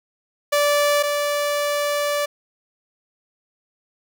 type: tone pair in turn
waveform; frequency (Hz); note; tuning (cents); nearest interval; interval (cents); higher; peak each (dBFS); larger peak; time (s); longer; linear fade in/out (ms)
sawtooth; 582 / 582; D5 / D5; -16 / -16; unison; 0; neither; -12 / -16; first; 0.52-1.03 / 1.03-2.26; second; 10
effects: none